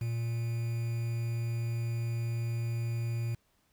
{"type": "tone with quantisation", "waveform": "triangle", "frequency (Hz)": 116.5, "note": "A#2", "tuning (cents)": -1, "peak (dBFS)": -28, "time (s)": [0.01, 3.35], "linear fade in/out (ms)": 5, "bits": 8, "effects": ["pink hiss -72 dBFS RMS until 3.72 s"]}